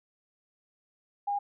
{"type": "tone", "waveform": "sine", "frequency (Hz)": 811, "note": "G#5", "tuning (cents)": -41, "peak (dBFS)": -27, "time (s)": [1.27, 1.39], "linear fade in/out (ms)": 10, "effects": []}